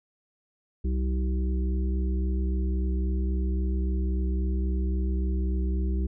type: harmonic tone with a mistuned harmonic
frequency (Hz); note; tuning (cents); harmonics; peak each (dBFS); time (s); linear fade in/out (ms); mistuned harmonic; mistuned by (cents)
63.7; C2; -46; 1 / 3 / 5 / 6; -24 / -34 / -38 / -40; 0.84-6.07; 10; 1; +20
effects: none